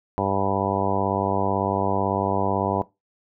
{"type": "harmonic tone", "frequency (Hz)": 98, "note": "G2", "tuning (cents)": 0, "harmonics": [1, 2, 3, 4, 5, 6, 7, 8, 9, 10], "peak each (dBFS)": [-30, -30, -30, -30, -30, -30, -30, -30, -30, -30], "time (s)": [0.18, 2.82], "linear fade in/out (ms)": 0, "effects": ["noise-tail reverb RT60 0.2 s tail -17 dB re dry"]}